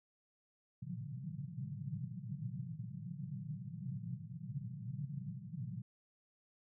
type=band-pass noise; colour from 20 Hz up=pink; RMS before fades=-44 dBFS; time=0.82-5.82 s; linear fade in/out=10 ms; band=110 to 190 Hz; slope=96 dB/octave; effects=none